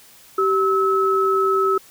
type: tone pair together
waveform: sine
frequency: 386.3 / 1296 Hz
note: G4 / E6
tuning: -25 / -30 cents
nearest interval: octave + major sixth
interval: 2095 cents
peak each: -18 dBFS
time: 0.38-1.78 s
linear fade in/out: 5 ms
effects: white hiss -48 dBFS RMS until 1.9 s